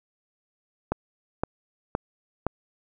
click train, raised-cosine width 1 ms, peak -10 dBFS, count 4, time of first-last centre 0.92-2.466 s, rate 1.94 Hz, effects none

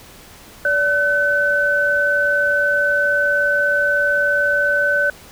sine tone pair together, 577 / 1516 Hz, D5 / F#6, -31 / +42 cents, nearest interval octave + perfect fourth, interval 1673 cents, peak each -20 / -15 dBFS, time 0.65-5.1 s, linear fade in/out 2 ms, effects pink hiss -42 dBFS RMS until 5.31 s

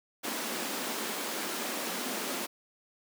pink high-pass noise, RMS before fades -35 dBFS, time 0.23-2.47 s, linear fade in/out 20 ms, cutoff 200 Hz, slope 48 dB/octave, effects none

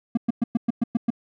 triangle tone bursts, 233.1 Hz, A#3, in tune, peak -15 dBFS, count 8, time 0.15-1.104 s, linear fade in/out 5 ms, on 23 ms, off 110 ms, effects none

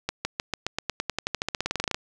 accelerating click train, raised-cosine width 0.2 ms, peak -9 dBFS, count 24, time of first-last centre 0.09-1.945 s, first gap 160 ms, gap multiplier 0.93, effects none

